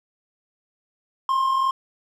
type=tone pair together; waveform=triangle; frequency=1023.9 / 1066 Hz; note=C6 / C6; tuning=-38 / +32 cents; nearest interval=minor second; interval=70 cents; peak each=-27 / -17 dBFS; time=1.29-1.71 s; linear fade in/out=2 ms; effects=none